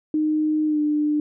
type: tone with pitch glide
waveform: sine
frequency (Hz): 307.5 to 299.1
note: D#4 to D4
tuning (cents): -20 to +32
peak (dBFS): -18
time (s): 0.14-1.2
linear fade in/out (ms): 2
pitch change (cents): -48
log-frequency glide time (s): 0.66-0.8
effects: none